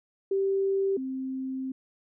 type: tone pair in turn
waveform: sine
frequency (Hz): 389.9 / 262.8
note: G4 / C4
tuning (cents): -9 / +8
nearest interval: perfect fifth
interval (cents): 683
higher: first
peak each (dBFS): -23 / -30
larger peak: first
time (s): 0.31-0.97 / 0.97-1.72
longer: second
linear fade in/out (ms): 5
effects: none